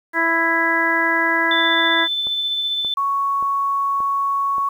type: harmonic tone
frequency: 331 Hz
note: E4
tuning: 7 cents sharp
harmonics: 1 / 2 / 3 / 4 / 5 / 6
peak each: -25 / -27 / -22 / -28 / -19 / -21 dBFS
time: 0.13-2.08 s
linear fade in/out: 50 ms
type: tone with tremolo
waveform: sine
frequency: 3523 Hz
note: A7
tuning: 1 cent sharp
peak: -18 dBFS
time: 1.51-2.94 s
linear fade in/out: 2 ms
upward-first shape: sine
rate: 15 Hz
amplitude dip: 25%
type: click train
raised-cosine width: 1 ms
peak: -22 dBFS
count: 5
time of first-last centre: 2.27-4.582 s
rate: 1.73 Hz
type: tone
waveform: sine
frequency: 1111 Hz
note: C#6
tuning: 4 cents sharp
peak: -17 dBFS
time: 2.97-4.69 s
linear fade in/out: 5 ms
effects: 8-bit